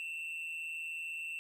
triangle tone with amplitude modulation, 2691 Hz, E7, 35 cents sharp, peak -34 dBFS, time 0-1.39 s, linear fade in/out 0 ms, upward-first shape sine, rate 159 Hz, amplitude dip 55%, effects none

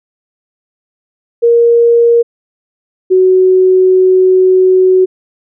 sine tone pair in turn, 469.2 / 372.4 Hz, A#4 / F#4, +11 / +11 cents, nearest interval major third, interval 400 cents, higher first, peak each -4 dBFS, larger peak neither, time 1.42-2.23 / 3.1-5.06 s, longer second, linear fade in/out 20 ms, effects none

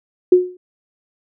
sine tone with exponential decay, 362.6 Hz, F#4, 35 cents flat, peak -3 dBFS, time 0.32-0.57 s, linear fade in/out 5 ms, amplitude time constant 54 ms, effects none

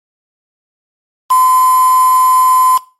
sine tone with quantisation, 1023 Hz, C6, 39 cents flat, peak -6 dBFS, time 1.3-2.78 s, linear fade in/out 10 ms, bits 3, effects noise-tail reverb RT60 0.3 s tail -19 dB re dry + MP3 64 kbps

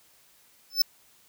square tone with exponential growth, 5274 Hz, E8, in tune, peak -15 dBFS, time 0.7-0.82 s, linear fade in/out 5 ms, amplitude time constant 24 ms, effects white hiss -60 dBFS RMS until 1.28 s

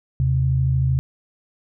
sine tone pair together, 77.78 / 130.81 Hz, D#2 / C3, 0 / 0 cents, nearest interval major sixth, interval 900 cents, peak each -22 / -17 dBFS, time 0.2-0.99 s, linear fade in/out 0 ms, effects none

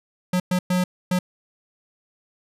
square tone bursts at uneven times, 181.4 Hz, F#3, 34 cents flat, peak -19 dBFS, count 4, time 0.33-0.4 / 0.51-0.59 / 0.7-0.84 / 1.11-1.19 s, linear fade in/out 5 ms, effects resampled to 32000 Hz

